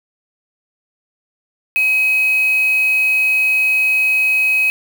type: tone with quantisation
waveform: sine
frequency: 2540 Hz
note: D#7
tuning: 35 cents sharp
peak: -12 dBFS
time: 1.76-4.7 s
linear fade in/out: 0 ms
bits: 4
effects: none